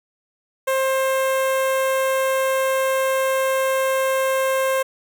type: tone with notch filter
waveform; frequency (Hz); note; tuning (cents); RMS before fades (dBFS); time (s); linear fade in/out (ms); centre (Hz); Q
sawtooth; 530; C5; +22; -20; 0.67-4.83; 10; 4700; 1.1
effects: none